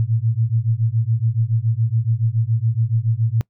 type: beating tone pair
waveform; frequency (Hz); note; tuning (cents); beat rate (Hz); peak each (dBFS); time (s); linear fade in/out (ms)
sine; 110 / 117.1; A2 / A#2; 0 / +8; 7.1; -19; 0-3.41; 0
effects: noise-tail reverb RT60 0.1 s tail -24 dB re dry